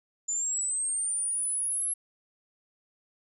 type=linear sweep; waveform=sine; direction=up; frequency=7040 to 11110 Hz; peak=-27 dBFS; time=0.28-1.94 s; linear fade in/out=10 ms; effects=none

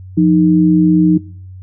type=tone pair together; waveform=sine; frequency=175.52 / 310.4 Hz; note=F3 / D#4; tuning=+9 / -4 cents; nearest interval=minor seventh; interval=987 cents; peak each=-10 dBFS; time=0.17-1.18 s; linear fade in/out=10 ms; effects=noise-tail reverb RT60 0.6 s tail -23 dB re dry + added 93 Hz sine -30 dBFS peak until 1.62 s

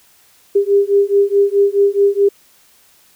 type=beating tone pair; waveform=sine; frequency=398.7 / 403.4 Hz; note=G4 / G4; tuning=+29 / +50 cents; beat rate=4.7 Hz; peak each=-13 dBFS; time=0.55-2.29 s; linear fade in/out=10 ms; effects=white hiss -51 dBFS RMS until 3.15 s

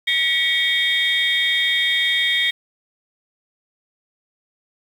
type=tone cluster; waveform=sine; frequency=1932 / 2239 / 3247 / 3668 Hz; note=B6 / C#7 / G#7 / A#7; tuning=-39 / +17 / -40 / -29 cents; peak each=-21 dBFS; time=0.07-2.51 s; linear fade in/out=10 ms; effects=tanh soft clip ceiling -9 dBFS + 7-bit

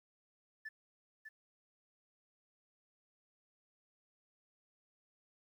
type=tone with echo; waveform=sine; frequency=1751 Hz; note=A6; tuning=9 cents flat; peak=-40 dBFS; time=0.65-0.69 s; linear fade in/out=10 ms; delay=600 ms; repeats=1; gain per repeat=-7 dB; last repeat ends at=1.29 s; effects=tanh soft clip ceiling -41 dBFS + 12-bit

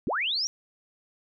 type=linear sweep; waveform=sine; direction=up; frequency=138.59 to 5800 Hz; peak=-25 dBFS; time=0.07-0.47 s; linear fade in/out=0 ms; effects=none

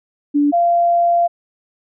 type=tone pair in turn; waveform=sine; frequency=290 / 689.7 Hz; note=D4 / F5; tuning=-22 / -22 cents; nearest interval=octave + minor third; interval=1500 cents; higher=second; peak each=-11 dBFS; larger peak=neither; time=0.34-0.52 / 0.52-1.28 s; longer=second; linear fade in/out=20 ms; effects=none

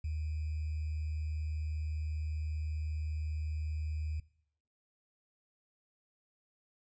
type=tone with sample-and-hold; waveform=sine; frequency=77.4 Hz; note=D#2; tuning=9 cents flat; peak=-33 dBFS; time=0.04-4.2 s; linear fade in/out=5 ms; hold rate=2450 Hz; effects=noise-tail reverb RT60 0.7 s tail -22 dB re dry + resampled to 16000 Hz

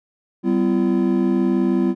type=tone cluster; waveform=triangle; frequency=194.1 / 253 / 339.1 Hz; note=G3 / B3 / E4; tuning=-17 / +42 / +49 cents; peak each=-18 dBFS; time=0.43-1.95 s; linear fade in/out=50 ms; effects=none

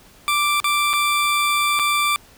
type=tone with dropouts; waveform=20% pulse; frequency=1174.7 Hz; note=D6; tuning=in tune; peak=-12 dBFS; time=0.28-2.16 s; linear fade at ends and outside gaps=0 ms; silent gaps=0.601-0.643 / 0.932-0.936 / 1.791-1.796 s; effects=pink hiss -49 dBFS RMS until 2.37 s

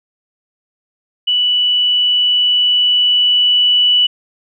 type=tone with level ramp; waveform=sine; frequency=2960 Hz; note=F#7; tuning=in tune; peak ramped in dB=-11 to -8 dBFS; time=1.27-4.07 s; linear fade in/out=10 ms; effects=none

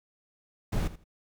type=noise with echo; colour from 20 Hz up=brown; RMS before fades=-28 dBFS; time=0.72-0.88 s; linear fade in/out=10 ms; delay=81 ms; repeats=2; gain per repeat=-15 dB; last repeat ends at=1.042 s; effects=none

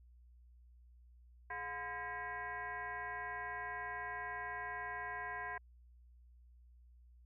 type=tone with frequency modulation; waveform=sine; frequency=1318 Hz; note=E6; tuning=1 cent flat; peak=-40 dBFS; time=1.5-5.58 s; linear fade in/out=5 ms; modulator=300 Hz; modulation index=2.3; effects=added 60 Hz sine -59 dBFS peak until 7.25 s

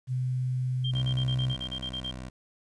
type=tone; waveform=sine; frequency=127.4 Hz; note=C3; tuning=46 cents flat; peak=-26 dBFS; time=0.07-1.56 s; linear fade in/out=50 ms
type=tone bursts; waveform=sine; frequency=3179 Hz; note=G7; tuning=24 cents sharp; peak=-32 dBFS; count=12; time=0.84-2.113 s; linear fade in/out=10 ms; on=74 ms; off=35 ms
type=tone with pitch glide; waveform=15% pulse; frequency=64 to 63.56 Hz; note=C2 to C2; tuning=-38 to -50 cents; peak=-31 dBFS; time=0.92-2.3 s; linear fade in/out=20 ms; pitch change=-12 cents; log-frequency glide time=1.79-1.95 s
effects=resampled to 22050 Hz + 10-bit

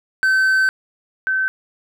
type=tone pair in turn; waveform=triangle / sine; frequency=1537 / 1537 Hz; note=G6 / G6; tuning=-35 / -35 cents; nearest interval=unison; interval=0 cents; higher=neither; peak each=-11 / -16 dBFS; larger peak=first; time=0.23-0.69 / 1.27-1.48 s; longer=first; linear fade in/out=0 ms; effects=none

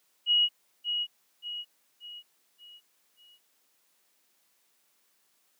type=tone with echo; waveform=sine; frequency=2900 Hz; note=F#7; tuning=35 cents flat; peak=-20 dBFS; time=0.26-0.49 s; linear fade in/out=50 ms; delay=580 ms; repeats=5; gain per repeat=-7 dB; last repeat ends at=3.39 s; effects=white hiss -70 dBFS RMS until 5.59 s + high-pass 200 Hz 12 dB/octave

